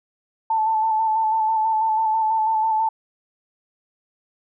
sine tone with vibrato, 880 Hz, A5, in tune, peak -17 dBFS, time 0.5-2.89 s, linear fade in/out 5 ms, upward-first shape square, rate 6.1 Hz, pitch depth 23 cents each way, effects none

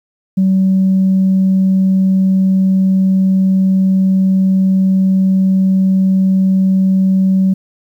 sine tone, 190 Hz, F#3, 46 cents sharp, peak -7 dBFS, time 0.37-7.54 s, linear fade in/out 10 ms, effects tanh soft clip ceiling -5 dBFS + 8-bit

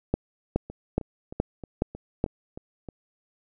two click trains, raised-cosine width 2 ms, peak -9 / -24 dBFS, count 6 / 8, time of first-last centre 0.14-2.241 / 0.7-2.888 s, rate 2.38 / 3.2 Hz, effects none

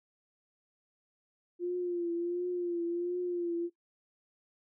sine tone with vibrato, 349.2 Hz, F4, in tune, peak -30 dBFS, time 1.59-3.7 s, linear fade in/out 50 ms, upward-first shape triangle, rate 1.4 Hz, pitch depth 53 cents each way, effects noise-tail reverb RT60 0.1 s tail -18 dB re dry

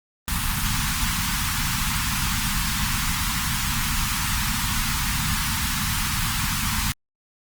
pink band-stop noise, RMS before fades -24 dBFS, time 0.28-6.92 s, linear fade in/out 0 ms, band 240 to 900 Hz, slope 48 dB/octave, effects Opus 24 kbps

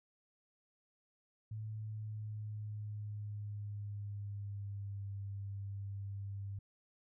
sine tone with pitch glide, 108.4 to 99.4 Hz, A2 to G2, -25 to +25 cents, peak -40 dBFS, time 1.51-6.59 s, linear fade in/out 5 ms, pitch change -150 cents, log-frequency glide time 1.7-5.08 s, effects none

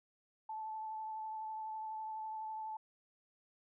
sine tone with vibrato, 873 Hz, A5, 14 cents flat, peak -40 dBFS, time 0.49-2.77 s, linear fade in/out 5 ms, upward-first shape sine, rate 12 Hz, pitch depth 14 cents each way, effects none

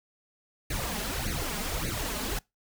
pink noise with flanger, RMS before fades -32 dBFS, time 0.7-2.39 s, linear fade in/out 5 ms, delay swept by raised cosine 0.46 to 4.86 ms, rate 1.7 Hz, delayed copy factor +0.9, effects noise-tail reverb RT60 0.2 s tail -24 dB re dry

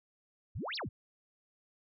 sine exponential two-way sweep, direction up then down, 68.1 to 5588 to 68.1 Hz, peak -36 dBFS, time 0.55-0.89 s, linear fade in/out 10 ms, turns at 0.76 s, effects none

